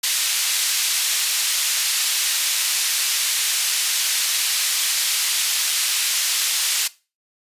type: band-pass noise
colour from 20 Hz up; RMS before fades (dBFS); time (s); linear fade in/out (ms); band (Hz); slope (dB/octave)
pink; -21; 0.03-6.88; 10; 3100 to 13000; 12
effects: noise-tail reverb RT60 0.3 s tail -19 dB re dry + resampled to 32000 Hz